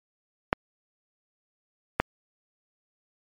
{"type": "clicks", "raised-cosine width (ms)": 0.5, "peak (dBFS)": -4, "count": 2, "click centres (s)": [0.529, 2], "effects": ["MP3 64 kbps"]}